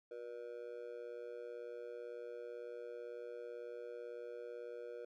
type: tone with amplitude modulation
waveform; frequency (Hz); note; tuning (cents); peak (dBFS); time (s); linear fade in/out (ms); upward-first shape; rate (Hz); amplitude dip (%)
triangle; 479.9; B4; -50; -39; 0.11-5.05; 5; sine; 118; 95
effects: none